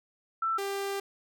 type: tone pair in turn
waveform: sine / sawtooth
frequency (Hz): 1332 / 396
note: E6 / G4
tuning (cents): +18 / +18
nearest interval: octave + major sixth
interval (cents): 2100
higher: first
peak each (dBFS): -26 / -27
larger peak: first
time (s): 0.42-0.58 / 0.58-1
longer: second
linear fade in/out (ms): 5
effects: none